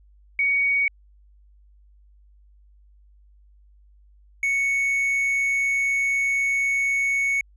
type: tone pair in turn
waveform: sine / triangle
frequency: 2241 / 2218 Hz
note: C#7 / C#7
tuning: +18 / 0 cents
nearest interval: unison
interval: 18 cents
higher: first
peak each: -18 dBFS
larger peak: neither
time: 0.39-0.88 / 4.43-7.41 s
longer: second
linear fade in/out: 2 ms
effects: added 50 Hz sine -51 dBFS peak until 7.56 s + resampled to 32000 Hz